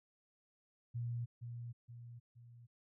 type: tone with echo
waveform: sine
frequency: 118.9 Hz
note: A#2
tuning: 35 cents sharp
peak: -37 dBFS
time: 0.94-1.26 s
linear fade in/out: 20 ms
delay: 470 ms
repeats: 3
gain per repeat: -6 dB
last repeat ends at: 2.67 s
effects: none